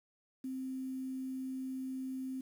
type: tone with quantisation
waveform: sine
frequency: 261.6 Hz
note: C4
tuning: in tune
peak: -37 dBFS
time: 0.44-2.41 s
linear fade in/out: 5 ms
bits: 10
effects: none